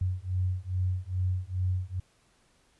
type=beating tone pair; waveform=sine; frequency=90.8 / 93.2 Hz; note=F#2 / F#2; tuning=-32 / +13 cents; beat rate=2.4 Hz; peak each=-30 dBFS; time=0.01-2 s; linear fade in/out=5 ms; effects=pink hiss -66 dBFS RMS until 2.79 s + resampled to 24000 Hz